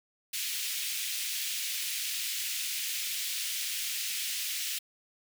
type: high-pass noise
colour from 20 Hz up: pink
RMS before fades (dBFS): -34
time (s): 0.33-4.79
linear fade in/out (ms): 10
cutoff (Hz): 2400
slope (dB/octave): 24
effects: none